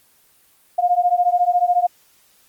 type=beating tone pair; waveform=sine; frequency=704 / 718 Hz; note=F5 / F5; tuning=+14 / +48 cents; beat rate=14 Hz; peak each=-17 dBFS; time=0.78-1.87 s; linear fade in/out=10 ms; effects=white hiss -56 dBFS RMS until 2.48 s + Opus 24 kbps